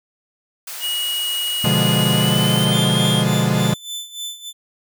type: high-pass noise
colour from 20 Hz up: white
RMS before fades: -31 dBFS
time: 0.67-2.65 s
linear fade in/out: 5 ms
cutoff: 700 Hz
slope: 12 dB/octave
type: tone with pitch glide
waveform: square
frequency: 2900 to 3218 Hz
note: F#7 to G7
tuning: -35 to +45 cents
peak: -21 dBFS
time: 0.8-3.25 s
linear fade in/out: 50 ms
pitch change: +180 cents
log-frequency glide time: 2.11-2.94 s
type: chord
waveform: 45% pulse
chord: B diminished seventh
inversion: none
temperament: equal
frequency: 123.47 / 146.83 / 174.61 / 207.7 Hz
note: B2 / D3 / F3 / Ab3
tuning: 0 / 0 / 0 / 0 cents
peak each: -21 dBFS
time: 1.64-3.74 s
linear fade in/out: 5 ms
type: tone with tremolo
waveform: sawtooth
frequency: 3520 Hz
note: A7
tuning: in tune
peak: -22 dBFS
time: 2.7-4.53 s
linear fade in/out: 50 ms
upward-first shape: sine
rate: 3.4 Hz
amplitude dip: 80%
effects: none